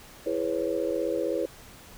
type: chord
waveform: sine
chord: C# minor seventh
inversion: first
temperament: just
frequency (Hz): 332.6 / 415.8 / 498.9 / 554.4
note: E4 / G#4 / B4 / C#5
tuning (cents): +16 / +2 / +17 / 0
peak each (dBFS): -31 / -32 / -30 / -31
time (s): 0.26-1.46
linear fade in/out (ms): 5
effects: pink hiss -49 dBFS RMS until 1.97 s